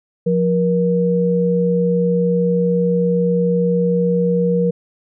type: tone pair together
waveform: sine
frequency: 176.3 / 475.6 Hz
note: F3 / A#4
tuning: +17 / +35 cents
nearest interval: octave + perfect fourth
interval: 1718 cents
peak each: -16 dBFS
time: 0.26-4.71 s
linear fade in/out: 10 ms
effects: none